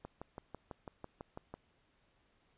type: click train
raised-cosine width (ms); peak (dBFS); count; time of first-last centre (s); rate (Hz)
1; -30; 10; 0.05-1.54; 6.04
effects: pink hiss -73 dBFS RMS until 2.57 s + resampled to 8000 Hz